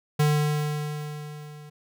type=tone with level ramp; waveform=square; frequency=149.6 Hz; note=D3; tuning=32 cents sharp; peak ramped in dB=-18 to -43 dBFS; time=0.19-1.7 s; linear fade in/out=10 ms; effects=none